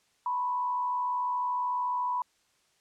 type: tone with frequency modulation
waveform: sine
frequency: 987.8 Hz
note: B5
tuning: in tune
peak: -27 dBFS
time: 0.26-2.22 s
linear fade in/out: 2 ms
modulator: 73.8 Hz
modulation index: 0.47
effects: white hiss -69 dBFS RMS until 2.8 s + low-pass 8000 Hz 12 dB/octave